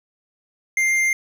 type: tone with tanh clipping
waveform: triangle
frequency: 2102 Hz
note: C7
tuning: 7 cents sharp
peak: -18 dBFS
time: 0.77-1.13 s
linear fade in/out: 2 ms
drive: 15 dB
effects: none